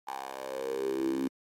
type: tone with high-pass filter sweep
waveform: 10% pulse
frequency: 66.7 Hz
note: C2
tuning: 34 cents sharp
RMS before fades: -33 dBFS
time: 0.07-1.28 s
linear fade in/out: 10 ms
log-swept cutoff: 840 to 270 Hz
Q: 8.6
effects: MP3 64 kbps